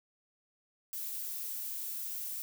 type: noise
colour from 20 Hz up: violet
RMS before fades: -39 dBFS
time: 0.93-2.42 s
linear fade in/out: 0 ms
effects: none